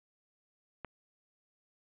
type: click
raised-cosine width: 0.5 ms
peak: -25 dBFS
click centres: 0.847 s
effects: resampled to 8000 Hz + 10-bit